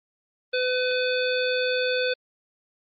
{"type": "harmonic tone with a mistuned harmonic", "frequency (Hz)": 504, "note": "B4", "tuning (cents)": 35, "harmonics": [1, 3, 5, 7, 9], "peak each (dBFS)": [-24, -29, -31, -32, -34], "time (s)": [0.53, 2.14], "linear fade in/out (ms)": 10, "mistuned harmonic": 9, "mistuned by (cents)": -38, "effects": ["Opus 32 kbps"]}